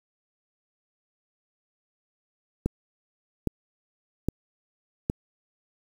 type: click train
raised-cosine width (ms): 3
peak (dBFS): -11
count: 4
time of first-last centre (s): 2.66-5.099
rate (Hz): 1.23
effects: 7-bit